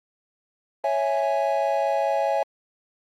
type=chord; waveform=triangle; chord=C# minor; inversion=none; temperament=equal; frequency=554.4 / 659.3 / 830.6 Hz; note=C#5 / E5 / G#5; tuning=0 / 0 / 0 cents; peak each=-23 dBFS; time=0.84-2.43 s; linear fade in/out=2 ms; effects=Opus 24 kbps